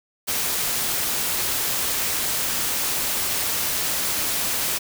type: noise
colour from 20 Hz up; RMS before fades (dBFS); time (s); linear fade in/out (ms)
white; -24; 0.27-4.79; 20
effects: none